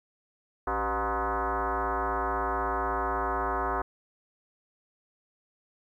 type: tone with frequency modulation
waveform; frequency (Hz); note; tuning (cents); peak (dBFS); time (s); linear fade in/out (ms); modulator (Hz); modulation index
sine; 164.81; E3; 0; -26; 0.67-3.82; 5; 221; 5.7
effects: 11-bit